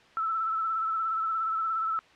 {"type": "tone with vibrato", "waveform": "sine", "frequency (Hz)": 1318.5, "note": "E6", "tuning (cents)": 0, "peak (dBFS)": -26, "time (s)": [0.17, 1.99], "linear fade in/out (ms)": 0, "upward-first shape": "sine", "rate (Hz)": 17, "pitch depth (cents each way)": 35, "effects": ["white hiss -56 dBFS RMS until 2.15 s", "low-pass 3000 Hz 12 dB/octave"]}